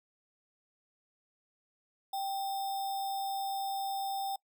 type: tone with sample-and-hold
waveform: sine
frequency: 784 Hz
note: G5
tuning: in tune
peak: -32 dBFS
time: 2.13-4.36 s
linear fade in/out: 5 ms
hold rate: 4410 Hz
effects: noise-tail reverb RT60 0.1 s tail -24 dB re dry